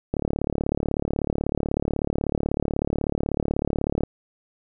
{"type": "click train", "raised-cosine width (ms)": 2, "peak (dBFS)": -10, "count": 142, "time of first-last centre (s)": [0.14, 4.035], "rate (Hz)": 36.2, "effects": []}